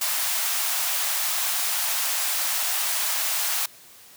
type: high-pass noise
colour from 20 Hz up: white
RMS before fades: -25 dBFS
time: 0.01-3.66 s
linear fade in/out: 5 ms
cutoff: 630 Hz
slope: 48 dB/octave
effects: white hiss -49 dBFS RMS until 4.16 s + high-pass 60 Hz 12 dB/octave